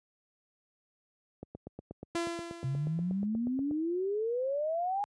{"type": "click train", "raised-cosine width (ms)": 2, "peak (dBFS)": -28, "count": 20, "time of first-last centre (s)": [1.43, 3.711], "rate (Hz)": 8.33}
{"type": "tone with exponential decay", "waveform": "sawtooth", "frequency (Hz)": 339.3, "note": "F4", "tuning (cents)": -50, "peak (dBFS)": -25, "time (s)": [2.15, 3.26], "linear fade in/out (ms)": 5, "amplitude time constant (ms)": 240}
{"type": "exponential sweep", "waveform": "sine", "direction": "up", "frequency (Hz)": [128.6, 830.6], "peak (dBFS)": -29, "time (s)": [2.64, 5.04], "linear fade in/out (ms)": 0}
{"effects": ["high-pass 80 Hz 12 dB/octave", "resampled to 22050 Hz"]}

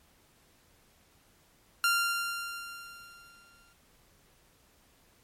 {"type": "tone with exponential decay", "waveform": "sawtooth", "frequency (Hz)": 1389, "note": "F6", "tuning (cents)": -10, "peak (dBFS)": -19, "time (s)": [1.84, 3.73], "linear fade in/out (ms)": 1, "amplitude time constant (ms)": 410, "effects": ["pink hiss -64 dBFS RMS until 5.23 s", "MP3 64 kbps"]}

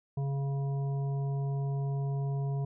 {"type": "harmonic tone", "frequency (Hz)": 138.59, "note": "C#3", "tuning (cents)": 0, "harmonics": [1, 3, 5, 7], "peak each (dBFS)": [-29, -43, -46, -51], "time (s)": [0.17, 2.65], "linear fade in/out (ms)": 5, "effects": []}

